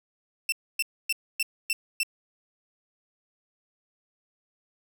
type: tone bursts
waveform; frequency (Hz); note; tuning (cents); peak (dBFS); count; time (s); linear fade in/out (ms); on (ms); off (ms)
sawtooth; 2683; E7; +30; -20; 6; 0.49-2.032; 2; 32; 270
effects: none